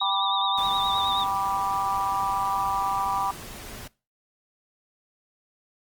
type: tone with vibrato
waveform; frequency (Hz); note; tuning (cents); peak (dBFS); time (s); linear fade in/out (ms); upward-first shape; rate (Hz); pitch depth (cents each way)
sine; 3679; A#7; -24; -26; 0-1.24; 5; sine; 9.5; 63
type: chord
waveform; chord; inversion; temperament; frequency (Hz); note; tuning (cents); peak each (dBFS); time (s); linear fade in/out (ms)
sine; G major; none; just; 784 / 980 / 1176; G5 / B5 / D6; 0 / -14 / +2; -28; 0.01-3.31; 5
type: noise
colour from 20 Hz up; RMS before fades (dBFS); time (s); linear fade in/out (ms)
pink; -40; 0.57-3.88; 10
effects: noise-tail reverb RT60 0.3 s tail -21 dB re dry + Opus 24 kbps